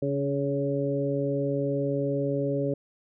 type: harmonic tone with a mistuned harmonic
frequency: 140 Hz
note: C#3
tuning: 18 cents sharp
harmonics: 1 / 2 / 3 / 4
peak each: -30 / -30 / -30 / -30 dBFS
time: 0.02-2.74 s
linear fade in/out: 5 ms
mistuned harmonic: 2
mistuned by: +16 cents
effects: none